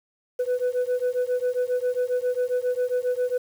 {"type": "beating tone pair", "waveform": "sine", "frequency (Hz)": [493.9, 501.3], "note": ["B4", "B4"], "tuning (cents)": [0, 26], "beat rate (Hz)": 7.4, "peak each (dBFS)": -23, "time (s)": [0.39, 3.38], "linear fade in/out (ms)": 10, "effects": ["tanh soft clip ceiling -19 dBFS", "8-bit"]}